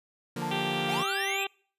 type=chord; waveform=sawtooth; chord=Bb major; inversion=first; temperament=equal; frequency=146.83 / 174.61 / 233.1 Hz; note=D3 / F3 / Bb3; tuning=0 / 0 / 0 cents; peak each=-33 / -32 / -32 dBFS; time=0.36-1.03 s; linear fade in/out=5 ms
type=tone with exponential decay; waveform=sine; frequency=882 Hz; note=A5; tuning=4 cents sharp; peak=-31 dBFS; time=0.42-1.34 s; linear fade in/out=1 ms; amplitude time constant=200 ms
type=harmonic tone; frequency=392 Hz; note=G4; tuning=in tune; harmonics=1 / 2 / 3 / 4 / 5 / 6 / 7 / 8 / 9 / 10; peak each=-36 / -35 / -41 / -43 / -45 / -41 / -36 / -38 / -39 / -46 dBFS; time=0.51-1.47 s; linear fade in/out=5 ms
type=linear sweep; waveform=square; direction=up; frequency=659 to 2617 Hz; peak=-32 dBFS; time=0.88-1.45 s; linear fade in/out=20 ms
effects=noise-tail reverb RT60 0.5 s tail -26 dB re dry + resampled to 32000 Hz